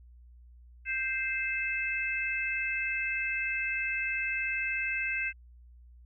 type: harmonic tone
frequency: 523.3 Hz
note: C5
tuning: in tune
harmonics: 3 / 4 / 5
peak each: -35 / -34 / -32 dBFS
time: 0.85-5.33 s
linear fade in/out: 50 ms
effects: added 60 Hz sine -51 dBFS peak until 6.05 s